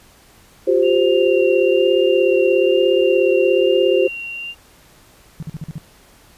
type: chord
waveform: sine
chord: F suspended second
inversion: none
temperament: equal with one note detuned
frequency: 355.1 / 392 / 523.3 Hz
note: F4 / G4 / C5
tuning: +29 / 0 / 0 cents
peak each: -17 / -16 / -16 dBFS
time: 0.67-4.08 s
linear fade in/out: 10 ms
type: tone with vibrato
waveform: sine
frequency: 2779 Hz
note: F7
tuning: 9 cents flat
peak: -26 dBFS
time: 0.82-4.55 s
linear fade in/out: 50 ms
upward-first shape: sine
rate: 1.1 Hz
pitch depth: 16 cents each way
type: tone bursts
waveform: sine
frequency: 157.1 Hz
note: D#3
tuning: 17 cents sharp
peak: -24 dBFS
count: 6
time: 5.4-5.781 s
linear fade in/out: 0 ms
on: 26 ms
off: 45 ms
effects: pink hiss -49 dBFS RMS until 6.37 s + resampled to 32000 Hz